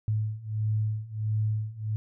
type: beating tone pair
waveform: sine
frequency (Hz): 107 / 108.5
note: A2 / A2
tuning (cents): -48 / -24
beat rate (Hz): 1.5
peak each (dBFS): -30 / -28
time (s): 0.08-1.96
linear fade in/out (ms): 0
effects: none